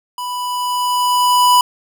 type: tone with level ramp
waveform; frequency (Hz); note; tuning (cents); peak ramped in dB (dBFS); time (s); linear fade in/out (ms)
square; 989; B5; +2; -23 to -8; 0.18-1.61; 2
effects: none